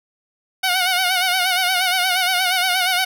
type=tone with vibrato; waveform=10% pulse; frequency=735 Hz; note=F#5; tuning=12 cents flat; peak=-8 dBFS; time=0.63-3.05 s; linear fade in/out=10 ms; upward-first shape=sine; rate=8.5 Hz; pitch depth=66 cents each way; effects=none